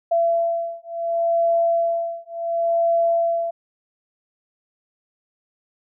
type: beating tone pair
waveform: sine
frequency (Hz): 674 / 674.7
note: E5 / E5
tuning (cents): +38 / +40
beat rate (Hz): 0.7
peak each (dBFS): -21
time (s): 0.11-3.51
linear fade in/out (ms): 10
effects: none